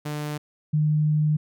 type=tone pair in turn; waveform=sawtooth / sine; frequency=149.2 / 152.07 Hz; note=D3 / D#3; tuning=+28 / -39 cents; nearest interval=unison; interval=33 cents; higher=second; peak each=-24 / -18 dBFS; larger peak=second; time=0.05-0.38 / 0.73-1.37 s; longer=second; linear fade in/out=10 ms; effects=none